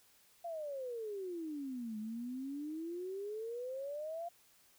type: exponential two-way sweep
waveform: sine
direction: down then up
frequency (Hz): 698.5 to 211.3 to 698.5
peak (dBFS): -39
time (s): 0.44-4.29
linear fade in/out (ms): 10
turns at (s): 1.98
effects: white hiss -67 dBFS RMS until 4.78 s